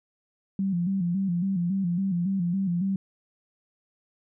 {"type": "tone with vibrato", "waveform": "sine", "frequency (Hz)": 183.5, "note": "F#3", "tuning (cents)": -14, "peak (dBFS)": -23, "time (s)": [0.59, 2.96], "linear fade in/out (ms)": 2, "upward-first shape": "square", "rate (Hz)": 3.6, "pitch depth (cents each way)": 98, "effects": []}